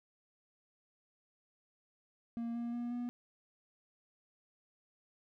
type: tone with pitch steps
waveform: triangle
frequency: 233.1 / 236.2 / 239.4 / 242.6 Hz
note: A#3 / A#3 / A#3 / B3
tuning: 0 / +23 / +46 / -31 cents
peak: -34 dBFS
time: 2.37-3.09 s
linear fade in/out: 0 ms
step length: 180 ms
effects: none